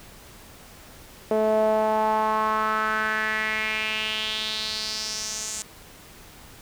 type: tone with band-pass filter sweep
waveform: sawtooth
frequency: 216.9 Hz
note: A3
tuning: 25 cents flat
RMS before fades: -25 dBFS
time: 1.31-5.62 s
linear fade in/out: 0 ms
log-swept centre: 540 to 7400 Hz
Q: 3.9
effects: pink hiss -47 dBFS RMS until 6.61 s